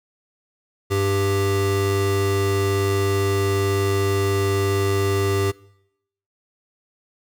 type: tone pair together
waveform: square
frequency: 98.4 / 394.1 Hz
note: G2 / G4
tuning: +7 / +9 cents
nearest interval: 2 octaves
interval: 2402 cents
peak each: -22 dBFS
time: 0.9-5.52 s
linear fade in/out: 20 ms
effects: noise-tail reverb RT60 0.8 s tail -23 dB re dry